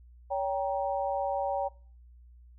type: chord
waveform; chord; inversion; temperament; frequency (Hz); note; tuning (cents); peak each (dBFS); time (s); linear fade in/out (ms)
sine; G diminished; second; just; 564.5 / 784 / 940.8; Db5 / G5 / Bb5; +31 / 0 / +16; -31 / -31 / -36; 0.3-1.69; 20
effects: noise-tail reverb RT60 0.4 s tail -21 dB re dry + added 60 Hz sine -51 dBFS peak until 2.58 s